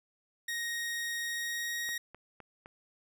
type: tone with pitch glide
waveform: sawtooth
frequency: 1872 to 1882.8 Hz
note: A#6 to A#6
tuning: +7 to +17 cents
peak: -30 dBFS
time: 0.48-1.98 s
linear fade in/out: 5 ms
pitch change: +10 cents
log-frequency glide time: 1.2-1.75 s
type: click train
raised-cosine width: 0.5 ms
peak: -33 dBFS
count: 4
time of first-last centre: 1.89-2.659 s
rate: 3.9 Hz
effects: none

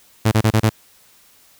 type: tone bursts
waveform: sawtooth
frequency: 110 Hz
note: A2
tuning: in tune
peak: -8 dBFS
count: 5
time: 0.25-0.697 s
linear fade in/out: 10 ms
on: 67 ms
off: 28 ms
effects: white hiss -52 dBFS RMS until 1.59 s

